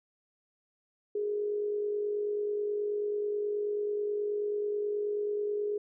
sine tone with amplitude modulation, 415.3 Hz, G#4, in tune, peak -27 dBFS, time 1.15-5.78 s, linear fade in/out 5 ms, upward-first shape sine, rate 49.3 Hz, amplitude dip 40%, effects none

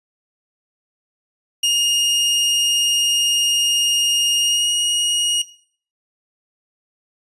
sawtooth tone with pitch glide, 2847 to 2878 Hz, F7 to F#7, +33 to -49 cents, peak -12 dBFS, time 1.63-5.42 s, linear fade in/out 5 ms, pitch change +18 cents, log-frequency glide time 4.41-4.69 s, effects noise-tail reverb RT60 0.5 s tail -17 dB re dry + resampled to 24000 Hz

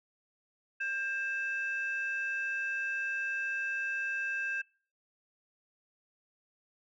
sine tone pair together, 1594 / 2633 Hz, G6 / E7, +28 / -3 cents, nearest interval major sixth, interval 869 cents, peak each -32 / -36 dBFS, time 0.8-4.62 s, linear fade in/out 10 ms, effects noise-tail reverb RT60 0.4 s tail -24 dB re dry + tanh soft clip ceiling -25 dBFS

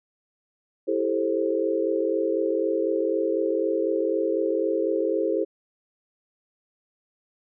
sine chord, A minor seventh, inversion second, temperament just, 330 / 396 / 440 / 528 Hz, E4 / G4 / A4 / C5, +2 / +18 / 0 / +16 cents, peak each -27 dBFS, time 0.87-5.45 s, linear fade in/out 20 ms, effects none

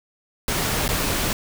pink noise with dropouts, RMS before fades -23 dBFS, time 0.48-1.33 s, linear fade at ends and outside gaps 1 ms, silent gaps 0.879-0.889 s, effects none

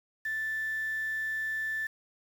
sine tone with quantisation, 1760 Hz, A6, in tune, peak -30 dBFS, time 0.25-1.87 s, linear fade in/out 5 ms, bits 8, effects none

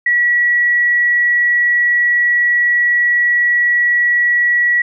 sine tone, 1932 Hz, B6, 39 cents flat, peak -10 dBFS, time 0.06-4.82 s, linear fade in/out 5 ms, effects none

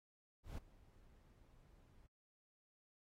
brown noise with ADSR envelope, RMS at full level -45 dBFS, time 0.43-2.07 s, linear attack 150 ms, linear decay 6 ms, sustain -21 dB, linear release 10 ms, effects noise-tail reverb RT60 0.1 s tail -23 dB re dry + AAC 48 kbps

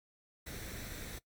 pink noise with comb filter, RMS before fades -44 dBFS, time 0.46-1.19 s, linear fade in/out 10 ms, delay 0.51 ms, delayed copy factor +0.5, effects noise-tail reverb RT60 0.1 s tail -19 dB re dry + MP3 96 kbps

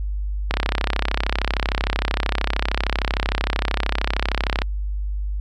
click train, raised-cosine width 0.3 ms, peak -4 dBFS, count 137, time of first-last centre 0.51-4.619 s, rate 33.1 Hz, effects added 50 Hz sine -22 dBFS peak until 5.4 s

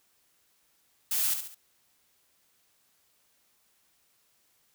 blue noise with echo, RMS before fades -28 dBFS, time 1.11-1.34 s, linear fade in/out 5 ms, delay 69 ms, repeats 3, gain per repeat -7 dB, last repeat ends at 1.547 s, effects white hiss -69 dBFS RMS until 4.74 s

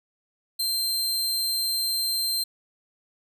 sawtooth tone, 4144 Hz, C8, 17 cents flat, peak -21 dBFS, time 0.59-2.44 s, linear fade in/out 10 ms, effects none

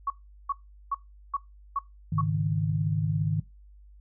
sine tone bursts, 1117 Hz, C#6, 13 cents sharp, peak -24 dBFS, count 6, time 0.07-2.212 s, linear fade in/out 5 ms, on 32 ms, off 390 ms
sine chord, Ab suspended fourth, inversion none, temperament just, 103.83 / 138.43 / 155.74 Hz, Ab2 / Db3 / Eb3, 0 / -2 / +2 cents, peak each -29 / -32 / -26 dBFS, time 2.12-3.4 s, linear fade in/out 5 ms
effects noise-tail reverb RT60 0.2 s tail -19 dB re dry + added 50 Hz sine -49 dBFS peak until 4 s

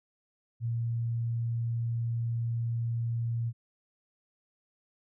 sine tone, 116.54 Hz, A#2, in tune, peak -28 dBFS, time 0.6-3.53 s, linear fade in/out 50 ms, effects none

